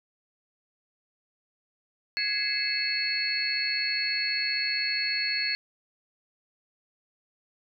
sine tone cluster, 1672 / 2062 / 2197 / 2613 / 4364 Hz, G#6 / C7 / C#7 / E7 / C#8, +11 / -26 / -16 / -16 / -28 cents, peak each -33 / -34 / -36 / -34 / -28 dBFS, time 2.17-5.55 s, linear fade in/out 0 ms, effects none

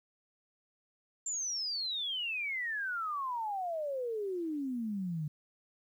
sine exponential sweep, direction down, 7350 to 146.8 Hz, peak -33 dBFS, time 1.26-5.28 s, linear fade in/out 5 ms, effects 11-bit

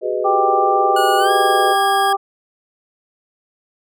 sine chord, G# minor seventh, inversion third, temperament just, 373.8 / 415.3 / 498.4 / 623 Hz, F#4 / G#4 / B4 / D#5, +18 / 0 / +16 / +2 cents, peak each -23 dBFS, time 0.01-1.76 s, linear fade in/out 50 ms
harmonic tone, 393.5 Hz, G4, 7 cents sharp, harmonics 1 / 2 / 3, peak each -22 / -15 / -19 dBFS, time 0.24-2.17 s, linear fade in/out 20 ms
25% pulse tone with pitch glide, 1451 to 1638.1 Hz, F#6 to G#6, -34 to -24 cents, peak -17 dBFS, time 0.96-2.13 s, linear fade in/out 5 ms, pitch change +210 cents, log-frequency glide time 1.18-1.31 s
effects none

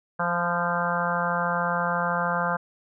harmonic tone with a mistuned harmonic, 173.7 Hz, F3, 9 cents flat, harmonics 1 / 3 / 4 / 5 / 6 / 7 / 8 / 9, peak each -31 / -31 / -31 / -31 / -31 / -31 / -31 / -31 dBFS, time 0.19-2.57 s, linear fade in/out 10 ms, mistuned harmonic 6, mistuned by -21 cents, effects none

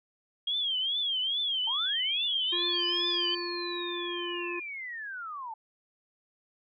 sine tone with vibrato, 3247 Hz, G#7, 40 cents flat, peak -27 dBFS, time 0.47-3.35 s, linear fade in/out 5 ms, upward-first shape triangle, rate 2.4 Hz, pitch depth 160 cents each way
sine linear two-way sweep, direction up then down, 853 to 5220 to 853 Hz, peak -36 dBFS, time 1.67-5.54 s, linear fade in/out 5 ms, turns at 2.96 s
harmonic tone, 349.2 Hz, F4, in tune, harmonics 1 / 3 / 5 / 7, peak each -35 / -40 / -42 / -43 dBFS, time 2.52-4.6 s, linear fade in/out 10 ms
effects none

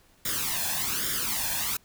white noise with flanger, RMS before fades -29 dBFS, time 0.25-1.77 s, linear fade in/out 5 ms, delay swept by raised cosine 0.57 to 1.19 ms, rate 1.2 Hz, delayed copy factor +0.75, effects pink hiss -61 dBFS RMS until 1.84 s

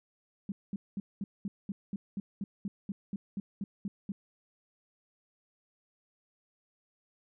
sine tone bursts, 198.4 Hz, G3, 21 cents sharp, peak -32 dBFS, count 16, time 0.49-4.12 s, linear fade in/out 2 ms, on 30 ms, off 210 ms, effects none

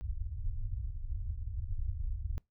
pink low-pass noise, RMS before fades -36 dBFS, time 0.01-2.38 s, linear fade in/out 0 ms, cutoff 100 Hz, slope 48 dB/octave, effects noise-tail reverb RT60 0.2 s tail -25 dB re dry

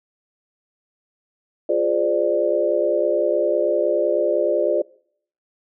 sine chord, D half-diminished seventh, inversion first, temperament equal with one note detuned, 349.2 / 415.3 / 523.3 / 593.1 Hz, F4 / Ab4 / C5 / D5, 0 / 0 / 0 / +17 cents, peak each -23 / -24 / -23 / -20 dBFS, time 1.69-4.82 s, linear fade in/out 5 ms, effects noise-tail reverb RT60 0.6 s tail -23 dB re dry

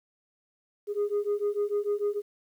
sine beating tone pair, 408.3 / 415 Hz, G#4 / G#4, -29 / -1 cents, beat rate 6.7 Hz, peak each -27 dBFS, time 0.87-2.22 s, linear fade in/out 50 ms, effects tanh soft clip ceiling -22 dBFS + 10-bit

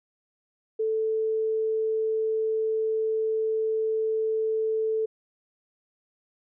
sine tone, 440 Hz, A4, in tune, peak -23 dBFS, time 0.79-5.06 s, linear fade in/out 10 ms, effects none

